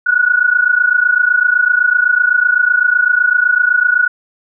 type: tone pair together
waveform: sine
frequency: 1452.1 / 1480 Hz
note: F#6 / F#6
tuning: -33 / 0 cents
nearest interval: unison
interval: 33 cents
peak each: -12 dBFS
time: 0.06-4.08 s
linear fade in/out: 10 ms
effects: none